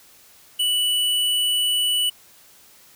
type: tone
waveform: square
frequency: 2960 Hz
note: F#7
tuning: in tune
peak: -19 dBFS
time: 0.59-2.1 s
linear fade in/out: 10 ms
effects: white hiss -51 dBFS RMS until 2.95 s